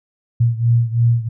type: beating tone pair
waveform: sine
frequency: 116.54 / 119.54 Hz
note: A#2 / A#2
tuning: 0 / +44 cents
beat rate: 3 Hz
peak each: -14 / -17 dBFS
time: 0.4-1.29 s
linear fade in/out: 10 ms
effects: none